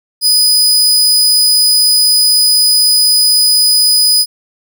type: tone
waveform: sawtooth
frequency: 4978 Hz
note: D#8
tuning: in tune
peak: -4 dBFS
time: 0.21-4.26 s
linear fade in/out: 50 ms
effects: none